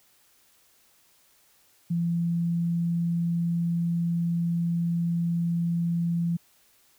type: tone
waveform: sine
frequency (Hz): 169.9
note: F3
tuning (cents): -47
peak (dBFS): -23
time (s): 1.9-6.37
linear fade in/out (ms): 10
effects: white hiss -62 dBFS RMS until 6.98 s